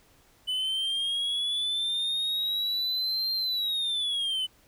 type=linear two-way sweep; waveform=triangle; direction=up then down; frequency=2994 to 4186 to 2994 Hz; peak=-25 dBFS; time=0.47-4.47 s; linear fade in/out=20 ms; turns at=3.33 s; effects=pink hiss -61 dBFS RMS until 4.67 s